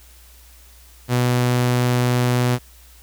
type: tone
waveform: sawtooth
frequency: 123.47 Hz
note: B2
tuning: in tune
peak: -12 dBFS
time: 1.08-2.59 s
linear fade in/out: 50 ms
effects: added 60 Hz sine -46 dBFS peak until 3.02 s + white hiss -50 dBFS RMS until 3.02 s